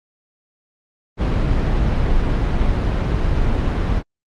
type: noise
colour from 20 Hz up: brown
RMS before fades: -17 dBFS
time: 1.17-4.03 s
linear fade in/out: 50 ms
effects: low-pass 4000 Hz 12 dB/octave + Opus 32 kbps